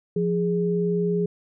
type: tone pair together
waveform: sine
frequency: 174.61 / 414.4 Hz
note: F3 / G#4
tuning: 0 / -4 cents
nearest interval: octave + minor third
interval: 1496 cents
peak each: -23 dBFS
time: 0.16-1.26 s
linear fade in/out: 5 ms
effects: none